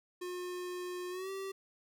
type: tone with pitch glide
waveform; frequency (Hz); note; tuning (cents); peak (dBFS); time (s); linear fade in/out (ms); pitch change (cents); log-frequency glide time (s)
square; 359.3 to 387.3; F4 to G4; +49 to -21; -39; 0.21-1.52; 10; +130; 1.1-1.3
effects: none